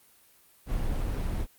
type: noise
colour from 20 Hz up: brown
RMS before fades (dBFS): -29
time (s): 0.66-1.47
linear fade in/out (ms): 50
effects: white hiss -60 dBFS RMS until 1.58 s + Opus 32 kbps